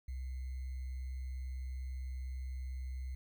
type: tone with sample-and-hold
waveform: sine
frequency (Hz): 64.4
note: C2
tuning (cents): -27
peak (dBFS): -38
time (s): 0.08-3.15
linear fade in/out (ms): 5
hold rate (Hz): 2100
effects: none